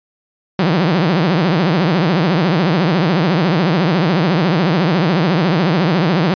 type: tone with vibrato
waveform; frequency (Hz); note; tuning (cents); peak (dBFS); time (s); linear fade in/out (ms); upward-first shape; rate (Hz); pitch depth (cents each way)
sawtooth; 172; F3; -26; -8; 0.59-6.34; 2; triangle; 14; 280
effects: resampled to 11025 Hz